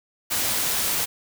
white noise, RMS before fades -24 dBFS, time 0.3-1.06 s, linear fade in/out 20 ms, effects none

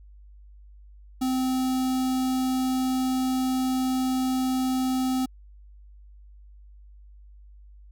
square tone with notch filter, 258.5 Hz, C4, 21 cents flat, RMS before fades -25 dBFS, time 1.21-5.26 s, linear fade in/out 10 ms, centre 2000 Hz, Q 1, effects added 50 Hz sine -46 dBFS peak until 7.91 s

